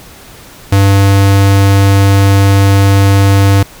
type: tone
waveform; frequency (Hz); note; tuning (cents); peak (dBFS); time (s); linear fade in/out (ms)
square; 98.6; G2; +11; -5; 0.72-3.63; 5
effects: pink hiss -35 dBFS RMS until 3.8 s

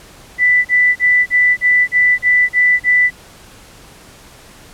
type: tone bursts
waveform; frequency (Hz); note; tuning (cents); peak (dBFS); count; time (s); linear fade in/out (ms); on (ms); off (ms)
sine; 1984; B6; +7; -8; 9; 0.38-3.106; 50; 270; 37
effects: pink hiss -41 dBFS RMS until 4.73 s + low-pass 12000 Hz 12 dB/octave

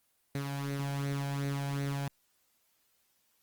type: tone with flanger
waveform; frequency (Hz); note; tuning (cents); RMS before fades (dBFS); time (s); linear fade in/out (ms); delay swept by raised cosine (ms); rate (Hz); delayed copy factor
sawtooth; 140; C#3; +18; -34; 0.35-2.08; 0; 0.48 to 1.3; 2.7; +0.55
effects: white hiss -73 dBFS RMS until 3.42 s + Opus 24 kbps

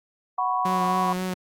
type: chord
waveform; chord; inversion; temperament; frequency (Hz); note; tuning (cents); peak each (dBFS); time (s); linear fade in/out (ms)
sine; F# suspended fourth; none; just; 740 / 986.7 / 1110; F#5 / B5 / C#6; 0 / -2 / +2; -26; 0.38-1.13; 5
type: tone with vibrato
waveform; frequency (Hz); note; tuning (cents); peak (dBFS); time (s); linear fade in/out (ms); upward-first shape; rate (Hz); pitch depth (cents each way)
sawtooth; 183.2; F#3; -17; -22; 0.65-1.34; 5; sine; 3.8; 24
effects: Opus 48 kbps

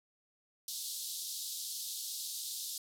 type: band-pass noise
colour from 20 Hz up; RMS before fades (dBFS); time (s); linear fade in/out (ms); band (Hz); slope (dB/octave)
pink; -41; 0.68-2.78; 2; 3600 to 15000; 48
effects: none

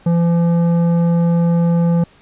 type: tone with tanh clipping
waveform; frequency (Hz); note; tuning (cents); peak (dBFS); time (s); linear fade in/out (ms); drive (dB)
sine; 170; F3; -46; -13; 0.06-2.04; 5; 11
effects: pink hiss -49 dBFS RMS until 2.21 s + resampled to 8000 Hz

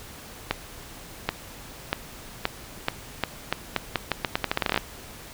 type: accelerating click train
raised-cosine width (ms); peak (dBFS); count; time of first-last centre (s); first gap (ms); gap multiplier
0.3; -6; 22; 0.51-4.776; 780; 0.82
effects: pink hiss -43 dBFS RMS until 5.33 s

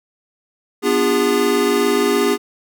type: chord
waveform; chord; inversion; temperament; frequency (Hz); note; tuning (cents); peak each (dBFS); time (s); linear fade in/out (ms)
square; B diminished seventh; none; equal with one note detuned; 246.9 / 293.7 / 349.2 / 406.5; B3 / D4 / F4 / Ab4; 0 / 0 / 0 / -37; -22 / -23 / -23 / -17; 0.82-2.38; 50
effects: none

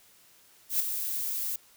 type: noise with ADSR envelope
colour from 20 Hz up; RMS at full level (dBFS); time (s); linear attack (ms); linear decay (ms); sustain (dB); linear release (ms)
violet; -24; 0.69-1.56; 110; 6; -8; 4
effects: white hiss -59 dBFS RMS until 1.76 s

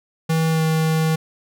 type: tone with pitch glide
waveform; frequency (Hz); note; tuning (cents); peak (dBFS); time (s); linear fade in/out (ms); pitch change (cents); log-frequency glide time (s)
square; 161.2 to 159.35; E3 to D#3; -38 to +42; -17; 0.29-1.16; 10; -20; 0.5-0.63
effects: none

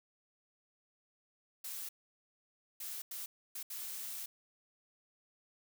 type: noise bursts at uneven times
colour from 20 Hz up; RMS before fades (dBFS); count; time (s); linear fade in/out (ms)
blue; -43; 5; 1.64-1.89 / 2.8-3.02 / 3.11-3.26 / 3.55-3.63 / 3.7-4.26; 5
effects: none

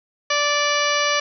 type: harmonic tone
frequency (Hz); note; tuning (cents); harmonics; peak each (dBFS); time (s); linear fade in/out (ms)
584; D5; -10; 1 / 2 / 3 / 4 / 5 / 6 / 7 / 8 / 9 / 10; -24 / -23 / -25 / -25 / -27 / -32 / -32 / -30 / -35 / -29; 0.3-1.2; 5
effects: none

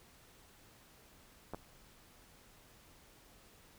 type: clicks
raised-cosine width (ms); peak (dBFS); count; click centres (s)
1; -28; 2; 1.536 / 1.546
effects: pink hiss -62 dBFS RMS until 3.78 s

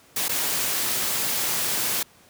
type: noise with dropouts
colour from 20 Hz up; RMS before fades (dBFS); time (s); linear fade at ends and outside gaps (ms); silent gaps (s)
white; -25; 0.16-2.03; 5; 0.283-0.292
effects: pink hiss -54 dBFS RMS until 2.29 s + high-pass 100 Hz 12 dB/octave

